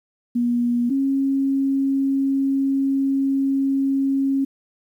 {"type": "tone pair in turn", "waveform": "sine", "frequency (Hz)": [240.3, 272.3], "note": ["B3", "C#4"], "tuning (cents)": [-47, -31], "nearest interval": "major second", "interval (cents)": 216, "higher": "second", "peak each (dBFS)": -17, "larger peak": "neither", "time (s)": [[0.35, 0.9], [0.9, 4.45]], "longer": "second", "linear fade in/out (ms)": 10, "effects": ["9-bit"]}